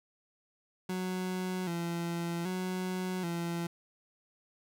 30% pulse tone with vibrato, 177.2 Hz, F3, 25 cents sharp, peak -30 dBFS, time 0.89-3.67 s, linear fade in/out 5 ms, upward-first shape square, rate 0.64 Hz, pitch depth 69 cents each way, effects none

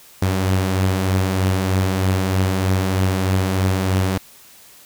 sawtooth beating tone pair, 94 / 97.2 Hz, F#2 / G2, +28 / -14 cents, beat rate 3.2 Hz, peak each -13 / -21 dBFS, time 0.22-4.18 s, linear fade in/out 5 ms, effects white hiss -46 dBFS RMS until 4.85 s

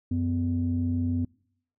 sine tone pair together, 92.5 / 251.1 Hz, F#2 / B3, 0 / +29 cents, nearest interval octave + perfect fourth, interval 1729 cents, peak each -26 dBFS, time 0.11-1.25 s, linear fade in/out 5 ms, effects noise-tail reverb RT60 0.7 s tail -26 dB re dry + tanh soft clip ceiling -17 dBFS

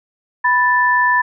sine tone pair together, 987.8 / 1760.1 Hz, B5 / A6, 0 / 0 cents, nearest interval minor seventh, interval 1000 cents, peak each -14 dBFS, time 0.44-1.22 s, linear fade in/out 10 ms, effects none

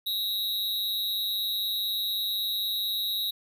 square tone with amplitude modulation, 3835 Hz, A#7, 48 cents sharp, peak -24 dBFS, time 0.06-3.31 s, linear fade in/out 10 ms, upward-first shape sine, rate 204 Hz, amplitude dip 80%, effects none

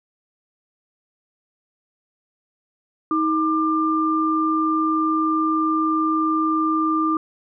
sine tone pair together, 316.5 / 1193.3 Hz, D#4 / D6, +30 / +27 cents, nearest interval octave + major seventh, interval 2297 cents, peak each -20 dBFS, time 3.11-7.17 s, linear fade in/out 2 ms, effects none

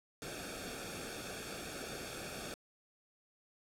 pink noise with comb filter, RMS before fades -44 dBFS, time 0.22-2.54 s, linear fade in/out 0 ms, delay 1 ms, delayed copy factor -0.75, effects low-pass 11000 Hz 12 dB/octave

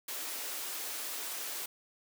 white high-pass noise, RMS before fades -39 dBFS, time 0.08-1.66 s, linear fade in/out 5 ms, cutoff 290 Hz, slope 24 dB/octave, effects none

